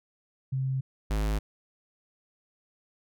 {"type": "tone pair in turn", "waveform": ["sine", "square"], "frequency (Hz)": [132.5, 52.58], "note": ["C3", "G#1"], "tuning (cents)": [22, 22], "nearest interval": "octave + major third", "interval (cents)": 1600, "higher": "first", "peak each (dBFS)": -26, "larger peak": "neither", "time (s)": [[0.52, 0.81], [1.1, 1.39]], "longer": "neither", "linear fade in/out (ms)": 10, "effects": []}